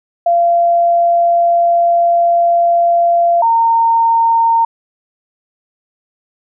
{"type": "tone pair in turn", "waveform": "sine", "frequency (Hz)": [687, 917], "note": ["F5", "A#5"], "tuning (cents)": [-29, -29], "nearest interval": "perfect fourth", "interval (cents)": 500, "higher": "second", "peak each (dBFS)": -8, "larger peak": "neither", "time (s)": [[0.26, 3.42], [3.42, 4.65]], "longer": "first", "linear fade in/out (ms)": 5, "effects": []}